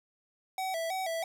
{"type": "tone with vibrato", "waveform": "square", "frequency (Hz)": 706, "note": "F5", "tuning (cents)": 19, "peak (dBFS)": -32, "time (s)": [0.58, 1.24], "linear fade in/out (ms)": 2, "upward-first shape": "square", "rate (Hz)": 3.1, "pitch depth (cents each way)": 120, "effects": ["11-bit"]}